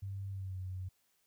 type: tone with pitch glide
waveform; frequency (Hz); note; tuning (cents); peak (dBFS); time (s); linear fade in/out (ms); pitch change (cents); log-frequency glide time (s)
sine; 98 to 92.82; G2 to F#2; 0 to +6; -38; 0.02-0.89; 10; -94; 0.3-0.58
effects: white hiss -75 dBFS RMS until 1.26 s